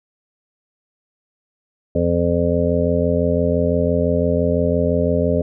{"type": "harmonic tone", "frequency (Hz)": 85.9, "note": "F2", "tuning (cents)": -28, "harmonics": [1, 2, 3, 5, 6, 7], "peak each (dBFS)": [-22, -22, -22, -22, -22, -22], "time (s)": [1.95, 5.42], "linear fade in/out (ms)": 5, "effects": []}